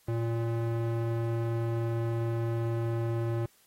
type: tone with band-pass filter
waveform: square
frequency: 115.6 Hz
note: A#2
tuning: 14 cents flat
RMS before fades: -30 dBFS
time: 0.08-3.46 s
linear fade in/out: 5 ms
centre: 280 Hz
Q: 0.68
effects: white hiss -64 dBFS RMS until 3.66 s + AAC 48 kbps